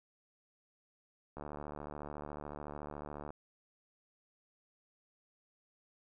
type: click train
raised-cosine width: 1 ms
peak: -30 dBFS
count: 144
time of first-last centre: 1.37-3.305 s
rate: 73.9 Hz
effects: none